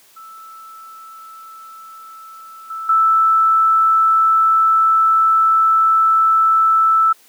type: tone with level steps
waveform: sine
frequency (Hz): 1318.5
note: E6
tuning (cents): 0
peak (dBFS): -35 / -24 / -10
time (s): 0.16-7.13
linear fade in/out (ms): 10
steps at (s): 2.7 / 2.89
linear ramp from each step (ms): 5
effects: white hiss -50 dBFS RMS until 7.28 s + high-pass 200 Hz 12 dB/octave